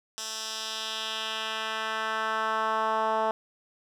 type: tone with band-pass filter sweep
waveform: 10% pulse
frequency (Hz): 220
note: A3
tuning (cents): 0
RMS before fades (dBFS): -30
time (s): 0.18-3.31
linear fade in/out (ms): 0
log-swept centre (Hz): 6100 to 790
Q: 1.6
effects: none